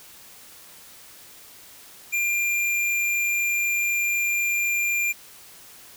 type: tone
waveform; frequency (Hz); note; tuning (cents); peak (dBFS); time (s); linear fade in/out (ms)
square; 2392; D7; +31; -22; 2.12-5.13; 20
effects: white hiss -47 dBFS RMS until 5.96 s